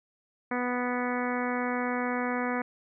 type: harmonic tone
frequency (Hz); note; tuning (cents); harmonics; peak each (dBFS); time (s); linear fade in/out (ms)
246.9; B3; 0; 1 / 2 / 3 / 4 / 5 / 6 / 7 / 8 / 9; -31 / -34 / -36 / -37 / -38 / -39 / -39 / -40 / -41; 0.51-2.62; 5
effects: none